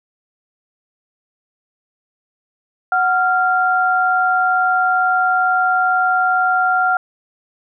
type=tone pair together; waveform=sine; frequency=740 / 1388.9 Hz; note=F#5 / F6; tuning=0 / -10 cents; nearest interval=major seventh; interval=1090 cents; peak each=-16 / -15 dBFS; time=2.92-6.97 s; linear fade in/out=2 ms; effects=none